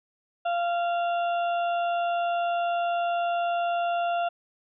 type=harmonic tone; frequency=692 Hz; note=F5; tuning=16 cents flat; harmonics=1 / 2 / 4 / 5; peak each=-24 / -34 / -39 / -45 dBFS; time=0.45-4.29 s; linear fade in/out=10 ms; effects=none